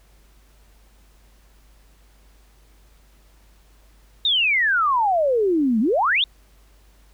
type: exponential two-way sweep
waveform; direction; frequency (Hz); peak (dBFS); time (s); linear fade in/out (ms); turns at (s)
sine; down then up; 3773 to 208.2 to 3773; -16; 4.25-6.24; 2; 5.8
effects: added 50 Hz sine -51 dBFS peak until 7.13 s + pink hiss -59 dBFS RMS until 7.13 s